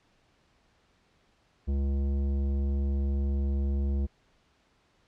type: tone with tanh clipping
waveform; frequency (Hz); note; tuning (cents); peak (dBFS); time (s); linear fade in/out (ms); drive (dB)
sine; 69.3; C#2; 0; -27; 1.67-4.07; 20; 13
effects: pink hiss -67 dBFS RMS until 5.07 s + low-pass 5000 Hz 12 dB/octave